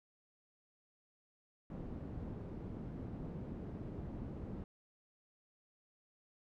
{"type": "low-pass noise", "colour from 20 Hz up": "white", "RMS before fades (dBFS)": -45, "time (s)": [1.7, 4.64], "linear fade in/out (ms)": 2, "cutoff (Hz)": 240, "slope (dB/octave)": 12, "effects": []}